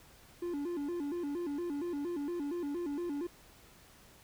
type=tone with vibrato; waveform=triangle; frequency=316.1 Hz; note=D#4; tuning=27 cents sharp; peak=-32 dBFS; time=0.42-3.27 s; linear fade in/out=5 ms; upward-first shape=square; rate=4.3 Hz; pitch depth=170 cents each way; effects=pink hiss -59 dBFS RMS until 4.23 s